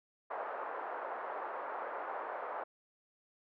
pink band-pass noise, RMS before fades -41 dBFS, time 0.3-2.64 s, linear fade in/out 10 ms, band 520 to 1400 Hz, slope 24 dB/octave, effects none

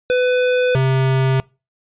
square tone pair in turn, 500 / 132.43 Hz, B4 / C3, +21 / +21 cents, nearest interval octave + major seventh, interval 2300 cents, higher first, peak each -14 dBFS, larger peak neither, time 0.1-0.75 / 0.75-1.4 s, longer neither, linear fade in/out 0 ms, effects noise-tail reverb RT60 0.3 s tail -25 dB re dry + resampled to 8000 Hz

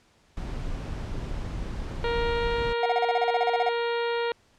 brown noise, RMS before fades -32 dBFS, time 0.37-2.73 s, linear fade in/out 2 ms
harmonic tone, 469.8 Hz, A#4, 13 cents sharp, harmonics 1 / 2 / 3 / 4 / 5 / 6 / 7 / 8 / 9, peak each -26 / -32 / -36 / -38 / -40 / -42 / -43 / -44 / -45 dBFS, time 2.04-4.32 s, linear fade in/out 2 ms
triangle tone bursts, 730 Hz, F#5, 24 cents flat, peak -19 dBFS, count 14, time 2.83-3.69 s, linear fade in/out 2 ms, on 28 ms, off 36 ms
effects pink hiss -62 dBFS RMS until 4.58 s + low-pass 7000 Hz 12 dB/octave

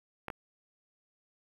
clicks, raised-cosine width 0.5 ms, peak -22 dBFS, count 2, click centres 0.283 / 0.302 s, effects 8-bit

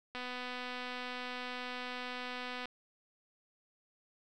click train, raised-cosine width 0.3 ms, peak -26 dBFS, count 625, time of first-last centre 0.15-2.656 s, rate 249 Hz, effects none

